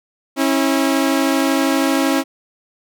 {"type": "tone pair together", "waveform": "sawtooth", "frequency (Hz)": [272.6, 325.3], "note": ["C#4", "E4"], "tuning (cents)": [-29, -23], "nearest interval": "minor third", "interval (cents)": 306, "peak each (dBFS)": [-12, -15], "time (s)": [0.36, 2.24], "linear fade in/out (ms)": 50, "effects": []}